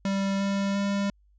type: tone with pitch steps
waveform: square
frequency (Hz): 196 / 197.82 / 199.66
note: G3 / G3 / G3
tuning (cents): 0 / +16 / +32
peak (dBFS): -25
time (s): 0.05-1.1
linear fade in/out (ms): 2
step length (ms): 350
effects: added 50 Hz sine -58 dBFS peak until 1.38 s + resampled to 16000 Hz